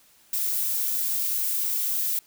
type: noise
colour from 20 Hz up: violet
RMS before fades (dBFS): -26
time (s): 0.33-2.19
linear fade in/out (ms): 2
effects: white hiss -58 dBFS RMS until 2.26 s